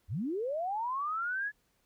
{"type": "linear sweep", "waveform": "sine", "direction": "up", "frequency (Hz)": [65.41, 1720], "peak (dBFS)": -31, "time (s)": [0.08, 1.52], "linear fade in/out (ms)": 50, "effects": ["pink hiss -73 dBFS RMS until 1.85 s"]}